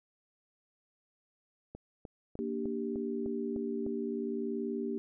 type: click train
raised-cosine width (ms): 2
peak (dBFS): -30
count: 8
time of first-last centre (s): 1.75-3.865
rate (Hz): 3.31
type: chord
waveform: sine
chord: G minor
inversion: first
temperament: equal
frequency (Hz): 233.1 / 293.7 / 392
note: Bb3 / D4 / G4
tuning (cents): 0 / 0 / 0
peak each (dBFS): -36 / -39 / -36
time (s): 2.39-4.98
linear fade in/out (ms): 0
effects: none